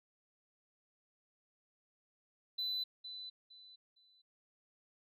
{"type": "tone with echo", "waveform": "sine", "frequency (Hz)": 4002, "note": "B7", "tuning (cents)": 22, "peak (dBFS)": -33, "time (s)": [2.58, 2.84], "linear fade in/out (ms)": 10, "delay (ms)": 460, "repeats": 3, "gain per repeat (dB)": -11, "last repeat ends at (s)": 4.22, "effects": ["tanh soft clip ceiling -33 dBFS"]}